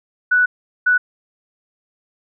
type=tone bursts at uneven times; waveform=sine; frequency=1480 Hz; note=F#6; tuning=in tune; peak=-11 dBFS; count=2; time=0.31-0.46 / 0.86-0.98 s; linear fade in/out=10 ms; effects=none